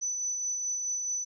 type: tone with tremolo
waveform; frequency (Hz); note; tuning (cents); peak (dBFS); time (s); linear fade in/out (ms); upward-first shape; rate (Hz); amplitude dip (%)
sine; 5990; F#8; +20; -28; 0.01-1.25; 20; sine; 4.7; 30
effects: none